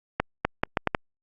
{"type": "accelerating click train", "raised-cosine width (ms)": 0.5, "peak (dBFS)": -6, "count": 6, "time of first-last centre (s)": [0.2, 0.948], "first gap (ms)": 250, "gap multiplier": 0.74, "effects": ["Opus 48 kbps"]}